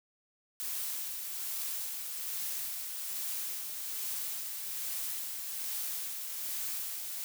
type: noise with tremolo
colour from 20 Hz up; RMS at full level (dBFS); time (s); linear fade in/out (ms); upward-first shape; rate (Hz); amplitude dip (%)
blue; -36; 0.6-7.24; 0; sine; 1.2; 35
effects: none